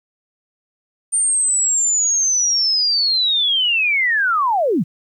sine linear sweep, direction down, 8960 to 126.8 Hz, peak -14 dBFS, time 1.12-4.84 s, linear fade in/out 20 ms, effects 9-bit

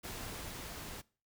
pink noise with level ramp, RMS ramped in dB -43 to -46 dBFS, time 0.03-1.02 s, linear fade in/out 20 ms, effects noise-tail reverb RT60 0.4 s tail -23 dB re dry

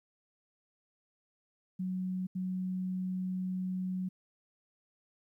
sine tone bursts at uneven times, 185 Hz, F#3, in tune, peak -32 dBFS, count 2, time 1.79-2.27 / 2.35-4.09 s, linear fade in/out 10 ms, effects 12-bit

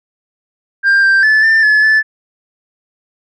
sine tone with pitch steps, 1593 / 1575 / 1738 / 1787 / 1717 / 1744 Hz, G6 / G6 / A6 / A6 / A6 / A6, +27 / +8 / -22 / +26 / -43 / -16 cents, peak -4 dBFS, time 0.83-2.03 s, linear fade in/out 50 ms, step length 200 ms, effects tanh soft clip ceiling -6 dBFS

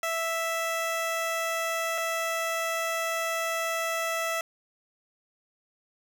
15% pulse tone pair in turn, 659.3 / 659.3 Hz, E5 / E5, 0 / 0 cents, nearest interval unison, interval 0 cents, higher neither, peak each -21 dBFS, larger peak neither, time 0.03-1.98 / 1.98-4.41 s, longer second, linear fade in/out 2 ms, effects none

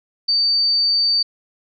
sine tone, 4599 Hz, D8, 37 cents flat, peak -14 dBFS, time 0.28-1.23 s, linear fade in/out 10 ms, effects none

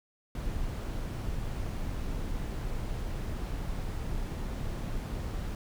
brown noise, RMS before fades -34 dBFS, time 0.35-5.55 s, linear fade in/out 2 ms, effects none

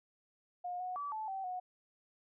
sine tone with pitch steps, 715 / 732 / 1150 / 870 / 771 / 731 Hz, F5 / F#5 / D6 / A5 / G5 / F#5, +41 / -19 / -37 / -20 / -29 / -21 cents, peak -37 dBFS, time 0.64-1.6 s, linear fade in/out 10 ms, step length 160 ms, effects none

